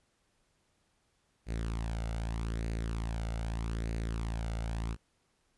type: tone with flanger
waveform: sawtooth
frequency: 56.1 Hz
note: A1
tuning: 34 cents sharp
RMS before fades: -35 dBFS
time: 1.46-4.97 s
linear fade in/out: 50 ms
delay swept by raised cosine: 0.45 to 1.43 ms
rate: 0.81 Hz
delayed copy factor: +0.55
effects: pink hiss -74 dBFS RMS until 5.57 s + resampled to 24000 Hz